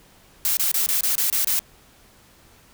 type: noise bursts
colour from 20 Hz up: blue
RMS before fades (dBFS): -21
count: 8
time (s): 0.45-1.592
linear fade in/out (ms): 0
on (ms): 120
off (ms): 26
effects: pink hiss -53 dBFS RMS until 2.73 s